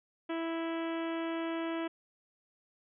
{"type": "harmonic tone", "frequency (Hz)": 329.6, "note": "E4", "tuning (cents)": 0, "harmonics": [1, 2, 3, 4, 5, 6, 7, 8, 9, 10], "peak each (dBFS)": [-34, -40, -44, -46, -48, -50, -51, -52, -53, -54], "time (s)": [0.29, 1.88], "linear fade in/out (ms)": 10, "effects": []}